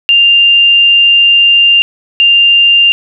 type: tone pair in turn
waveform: sine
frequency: 2794 / 2794 Hz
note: F7 / F7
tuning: 0 / 0 cents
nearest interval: unison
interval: 0 cents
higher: neither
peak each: -3 dBFS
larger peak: neither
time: 0.09-1.82 / 2.2-2.92 s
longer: first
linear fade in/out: 0 ms
effects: none